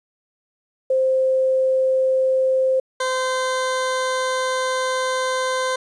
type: tone pair in turn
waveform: sine / 20% pulse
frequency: 523.3 / 515.8 Hz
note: C5 / C5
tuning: 0 / -25 cents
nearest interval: unison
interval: 25 cents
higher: first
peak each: -15 dBFS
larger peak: neither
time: 0.9-2.8 / 3-5.76 s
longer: second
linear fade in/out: 5 ms
effects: resampled to 22050 Hz + 9-bit